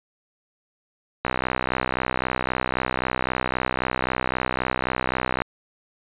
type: click train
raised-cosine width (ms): 0.5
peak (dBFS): -7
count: 267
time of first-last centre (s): 1.25-5.419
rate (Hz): 63.8
effects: resampled to 8000 Hz